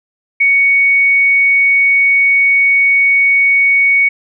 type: tone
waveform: sine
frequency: 2230 Hz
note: C#7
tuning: 10 cents sharp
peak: -7 dBFS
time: 0.4-4.09 s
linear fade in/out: 10 ms
effects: none